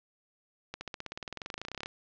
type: accelerating click train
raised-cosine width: 0.2 ms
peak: -20 dBFS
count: 26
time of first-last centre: 0.74-1.859 s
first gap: 70 ms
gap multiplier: 0.96
effects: low-pass 5000 Hz 12 dB/octave